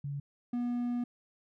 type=tone pair in turn; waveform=sine / triangle; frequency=141.8 / 242.3 Hz; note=C#3 / B3; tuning=+40 / -33 cents; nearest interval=major sixth; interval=927 cents; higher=second; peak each=-34 / -28 dBFS; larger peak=second; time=0.04-0.2 / 0.53-1.04 s; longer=second; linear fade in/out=5 ms; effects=none